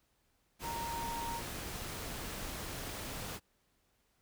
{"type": "tone in noise", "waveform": "sine", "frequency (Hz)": 930, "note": "A#5", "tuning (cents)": -4, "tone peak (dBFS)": -38, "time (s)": [0.62, 1.42], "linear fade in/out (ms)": 50, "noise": "pink", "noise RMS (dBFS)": -42, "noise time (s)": [0.59, 3.4], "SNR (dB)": 1, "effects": ["pink hiss -75 dBFS RMS until 4.21 s"]}